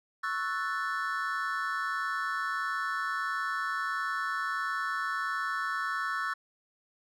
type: chord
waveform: triangle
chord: F# minor seventh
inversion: second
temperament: equal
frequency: 1108.7 / 1318.5 / 1480 / 1760 Hz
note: C#6 / E6 / F#6 / A6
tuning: 0 / 0 / 0 / 0 cents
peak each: -34 / -33 / -34 / -34 dBFS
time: 0.23-6.34 s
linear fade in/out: 10 ms
effects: none